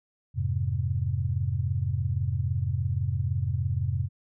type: chord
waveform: sine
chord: F minor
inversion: none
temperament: just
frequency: 87.31 / 104.77 / 130.96 Hz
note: F2 / Ab2 / C3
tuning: 0 / +16 / +2 cents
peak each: -29 dBFS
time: 0.34-4.09 s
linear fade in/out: 50 ms
effects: none